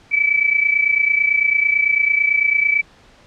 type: tone pair together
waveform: sine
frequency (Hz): 2280 / 2309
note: C#7 / D7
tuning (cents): +48 / -30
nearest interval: unison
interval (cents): 22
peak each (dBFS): -18 / -15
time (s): 0.11-2.82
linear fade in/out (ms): 20
effects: pink hiss -49 dBFS RMS until 3.26 s + low-pass 5000 Hz 12 dB/octave